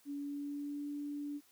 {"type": "tone with pitch glide", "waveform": "sine", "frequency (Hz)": [285, 290], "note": ["C#4", "D4"], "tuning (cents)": [48, -22], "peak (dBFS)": -38, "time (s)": [0.05, 1.41], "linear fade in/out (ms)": 50, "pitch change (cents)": 30, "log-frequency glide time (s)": [0.16, 0.89], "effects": ["white hiss -67 dBFS RMS until 1.51 s", "high-pass 80 Hz 12 dB/octave"]}